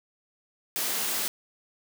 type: high-pass noise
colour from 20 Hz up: white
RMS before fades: -29 dBFS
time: 0.76-1.28 s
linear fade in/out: 0 ms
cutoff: 150 Hz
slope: 96 dB/octave
effects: none